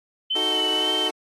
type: tone with vibrato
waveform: sine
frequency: 3046 Hz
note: F#7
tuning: 50 cents sharp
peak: -21 dBFS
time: 0.3-1.09 s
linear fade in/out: 10 ms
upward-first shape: sine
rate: 1.9 Hz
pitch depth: 36 cents each way
type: chord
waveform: 25% pulse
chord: D# diminished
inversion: none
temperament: equal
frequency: 311.1 / 370 / 440 Hz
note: D#4 / F#4 / A4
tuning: 0 / 0 / 0 cents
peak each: -27 dBFS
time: 0.35-1.11 s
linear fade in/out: 10 ms
effects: AAC 32 kbps